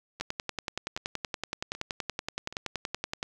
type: two click trains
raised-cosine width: 0.2 ms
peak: -24 / -14 dBFS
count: 4 / 33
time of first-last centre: 0.2-2.526 / 0.21-3.229 s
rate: 1.29 / 10.6 Hz
effects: none